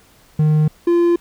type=tone pair in turn; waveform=triangle; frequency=153.4 / 344.4 Hz; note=D#3 / F4; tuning=-24 / -24 cents; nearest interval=octave + major second; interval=1400 cents; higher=second; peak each=-9 dBFS; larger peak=neither; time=0.39-0.68 / 0.87-1.16 s; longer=neither; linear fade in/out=5 ms; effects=pink hiss -51 dBFS RMS until 1.2 s